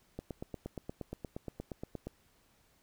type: click train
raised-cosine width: 2 ms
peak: -26 dBFS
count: 17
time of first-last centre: 0.19-2.07 s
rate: 8.51 Hz
effects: pink hiss -69 dBFS RMS until 2.82 s